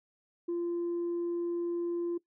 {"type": "tone", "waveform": "sine", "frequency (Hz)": 344.6, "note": "F4", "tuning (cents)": -23, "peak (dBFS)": -28, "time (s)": [0.48, 2.18], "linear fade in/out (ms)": 10, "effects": ["noise-tail reverb RT60 0.1 s tail -20 dB re dry", "tanh soft clip ceiling -28 dBFS"]}